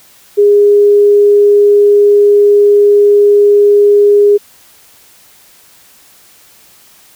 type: tone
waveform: sine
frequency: 410 Hz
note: G#4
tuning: 22 cents flat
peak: -3 dBFS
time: 0.37-4.38 s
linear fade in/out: 20 ms
effects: white hiss -43 dBFS RMS until 7.15 s